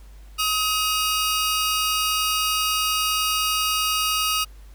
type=tone cluster; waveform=sawtooth; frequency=1265 / 2845 / 4658 Hz; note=D#6 / F7 / D8; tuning=+28 / +31 / -15 cents; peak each=-20 / -21 / -26 dBFS; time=0.38-4.45 s; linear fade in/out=20 ms; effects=added 50 Hz sine -41 dBFS peak until 4.74 s + pink hiss -56 dBFS RMS until 4.74 s